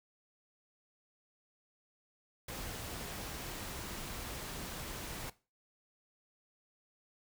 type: noise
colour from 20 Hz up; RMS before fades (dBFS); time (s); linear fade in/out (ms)
pink; -43; 2.48-5.3; 5
effects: noise-tail reverb RT60 0.3 s tail -18 dB re dry